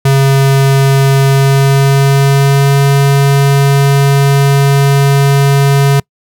square tone with pitch glide, 136.6 to 139.31 Hz, C#3 to C#3, -25 to +9 cents, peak -6 dBFS, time 0.05-6 s, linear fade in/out 5 ms, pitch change +34 cents, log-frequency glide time 1.28-2.77 s, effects noise-tail reverb RT60 0.1 s tail -26 dB re dry

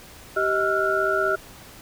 sine tone cluster, 388.9 / 631 / 1356 / 1432 Hz, G4 / D#5 / E6 / F6, -14 / +24 / +49 / +43 cents, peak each -25 dBFS, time 0.36-1.36 s, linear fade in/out 10 ms, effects pink hiss -45 dBFS RMS until 1.81 s

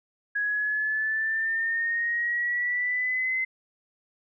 sine exponential sweep, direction up, 1661.2 to 2060 Hz, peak -24 dBFS, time 0.35-3.45 s, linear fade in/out 10 ms, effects none

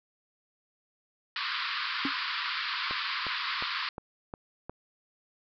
pink band-pass noise, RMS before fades -33 dBFS, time 1.36-3.89 s, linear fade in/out 2 ms, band 1000 to 4900 Hz, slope 96 dB/octave
triangle tone with exponential decay, 277.2 Hz, C#4, in tune, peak -22 dBFS, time 2.05-2.13 s, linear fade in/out 2 ms, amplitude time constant 17 ms
click train, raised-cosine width 1 ms, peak -24 dBFS, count 6, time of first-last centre 2.91-4.696 s, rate 2.8 Hz
effects none

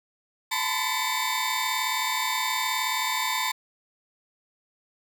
30% pulse tone cluster, 879 / 993 / 1032 / 2264 / 3629 Hz, A5 / B5 / C6 / C#7 / A#7, -2 / +9 / -24 / +36 / -47 cents, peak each -29 dBFS, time 0.51-3.52 s, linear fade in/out 10 ms, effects none

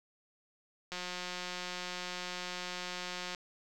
click train, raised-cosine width 0.2 ms, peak -22 dBFS, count 438, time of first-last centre 0.92-3.348 s, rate 180 Hz, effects none

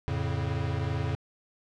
square chord, F augmented, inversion none, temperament equal with one note detuned, 87.31 / 110 / 140.12 Hz, F2 / A2 / C#3, 0 / 0 / +19 cents, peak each -33 dBFS, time 0.08-1.15 s, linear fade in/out 0 ms, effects low-pass 4000 Hz 12 dB/octave

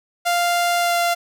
sawtooth tone with pitch glide, 697 to 692.2 Hz, F5 to F5, -4 to -16 cents, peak -13 dBFS, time 0.25-1.15 s, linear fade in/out 20 ms, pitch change -12 cents, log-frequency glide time 0.79-0.96 s, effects none

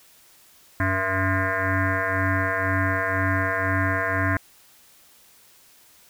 sine tone with frequency modulation, 856 Hz, A5, 48 cents flat, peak -20 dBFS, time 0.8-4.37 s, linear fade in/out 2 ms, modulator 190 Hz, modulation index 5.5, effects white hiss -54 dBFS RMS until 6.09 s

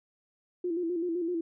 sine tone with vibrato, 343.5 Hz, F4, 29 cents flat, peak -28 dBFS, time 0.64-1.41 s, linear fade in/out 5 ms, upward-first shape square, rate 7.8 Hz, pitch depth 65 cents each way, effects none

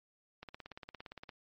click train, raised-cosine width 0.3 ms, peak -30 dBFS, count 16, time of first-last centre 0.43-1.292 s, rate 17.4 Hz, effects MP3 32 kbps

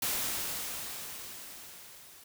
white noise with level ramp, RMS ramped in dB -31 to -54 dBFS, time 0.02-2.24 s, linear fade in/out 5 ms, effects none

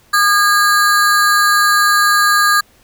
square ring-modulated tone, 1426 Hz, F6, 36 cents sharp, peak -7 dBFS, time 0.13-2.61 s, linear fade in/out 10 ms, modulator 212 Hz, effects pink hiss -51 dBFS RMS until 2.83 s

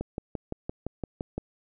click train, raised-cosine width 2 ms, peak -18 dBFS, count 9, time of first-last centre 0.01-1.38 s, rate 5.84 Hz, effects none

